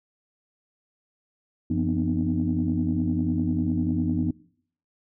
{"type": "tone cluster", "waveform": "sine", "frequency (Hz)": [90.9, 169.3, 243.6, 253.6, 306.6], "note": ["F#2", "E3", "B3", "B3", "D#4"], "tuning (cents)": [-30, 46, -24, 46, -25], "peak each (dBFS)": -28, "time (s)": [1.7, 4.31], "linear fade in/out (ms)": 5, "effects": ["noise-tail reverb RT60 0.6 s tail -21 dB re dry", "tanh soft clip ceiling -13 dBFS"]}